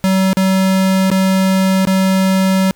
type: tone with dropouts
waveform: square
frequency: 190 Hz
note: F#3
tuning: 46 cents sharp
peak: -11 dBFS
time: 0.04-2.71 s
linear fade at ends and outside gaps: 0 ms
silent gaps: 0.331-0.37 / 1.102-1.115 / 1.852-1.872 s
effects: pink hiss -54 dBFS RMS until 2.75 s